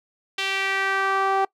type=tone with band-pass filter sweep; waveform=sawtooth; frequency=388.5 Hz; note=G4; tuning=16 cents flat; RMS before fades=-23 dBFS; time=0.38-1.45 s; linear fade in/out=5 ms; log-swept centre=3100 to 840 Hz; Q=2.1; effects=noise-tail reverb RT60 0.1 s tail -23 dB re dry